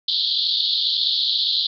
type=band-pass noise; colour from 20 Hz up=white; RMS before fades=-21 dBFS; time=0.08-1.67 s; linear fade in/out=5 ms; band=3300 to 4500 Hz; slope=96 dB/octave; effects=none